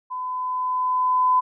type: tone with level ramp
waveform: sine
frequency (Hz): 1010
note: B5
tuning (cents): +39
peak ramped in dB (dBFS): -27 to -14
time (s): 0.1-1.41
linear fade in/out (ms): 20
effects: none